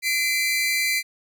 sawtooth tone pair together, 2041 / 2349 Hz, C7 / D7, -44 / 0 cents, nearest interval major second, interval 244 cents, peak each -20 dBFS, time 0.02-1.03 s, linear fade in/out 50 ms, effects none

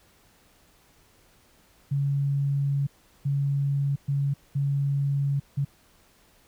sine tone bursts at uneven times, 140.2 Hz, C#3, 20 cents sharp, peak -22 dBFS, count 5, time 1.91-2.87 / 3.25-3.96 / 4.08-4.34 / 4.55-5.4 / 5.57-5.65 s, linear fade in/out 10 ms, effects pink hiss -60 dBFS RMS until 6.47 s

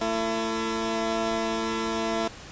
15% pulse tone pair together, 224.5 / 336.3 Hz, A3 / E4, +35 / +35 cents, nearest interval perfect fifth, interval 700 cents, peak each -22 / -22 dBFS, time 0.01-2.28 s, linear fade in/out 5 ms, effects pink hiss -43 dBFS RMS until 2.51 s + resampled to 16000 Hz

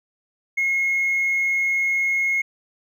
triangle tone with hard clipping, 2162 Hz, C#7, 44 cents flat, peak -18 dBFS, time 0.57-2.42 s, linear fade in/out 10 ms, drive 2 dB, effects none

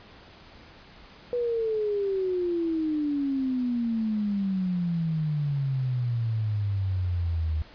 sine exponential sweep, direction down, 491.1 to 76.5 Hz, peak -24 dBFS, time 1.33-7.62 s, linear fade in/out 0 ms, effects pink hiss -50 dBFS RMS until 7.74 s + resampled to 11025 Hz

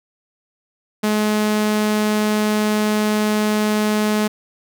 sawtooth tone, 212.3 Hz, G#3, 38 cents sharp, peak -12 dBFS, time 1.03-4.28 s, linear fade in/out 10 ms, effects none

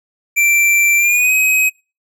square tone with pitch glide, 2349 to 2532 Hz, D7 to D#7, 0 to +30 cents, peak -11 dBFS, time 0.36-1.7 s, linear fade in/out 20 ms, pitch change +130 cents, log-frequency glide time 0.97-1.33 s, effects noise-tail reverb RT60 0.3 s tail -25 dB re dry

